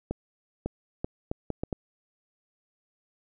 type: accelerating click train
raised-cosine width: 2 ms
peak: -16 dBFS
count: 7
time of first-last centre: 0.11-1.728 s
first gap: 550 ms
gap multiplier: 0.7
effects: none